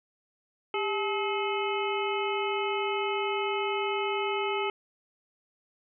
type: harmonic tone with a mistuned harmonic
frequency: 428.9 Hz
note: A4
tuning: 44 cents flat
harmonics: 1 / 2 / 3 / 5 / 6 / 7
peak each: -30 / -33 / -35 / -37 / -38 / -38 dBFS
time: 0.74-4.7 s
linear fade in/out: 2 ms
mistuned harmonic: 1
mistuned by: -120 cents
effects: none